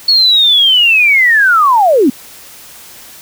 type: linear sweep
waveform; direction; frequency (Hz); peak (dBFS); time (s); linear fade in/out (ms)
sine; down; 4387 to 230.3; -5; 0.08-2.1; 5
effects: white hiss -35 dBFS RMS until 3.21 s